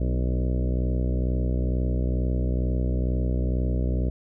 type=harmonic tone with a mistuned harmonic; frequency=62.2 Hz; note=B1; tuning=13 cents sharp; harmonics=1 / 2 / 3 / 4 / 5 / 6 / 7 / 8 / 9 / 10; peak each=-23 / -29 / -33 / -35 / -37 / -39 / -40 / -41 / -42 / -43 dBFS; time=0-4.1 s; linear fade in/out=5 ms; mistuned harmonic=4; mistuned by=+27 cents; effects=none